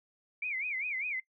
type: tone with vibrato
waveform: sine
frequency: 2258 Hz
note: C#7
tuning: 31 cents sharp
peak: -32 dBFS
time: 0.42-1.2 s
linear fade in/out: 5 ms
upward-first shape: sine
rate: 5 Hz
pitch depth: 190 cents each way
effects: noise-tail reverb RT60 0.1 s tail -20 dB re dry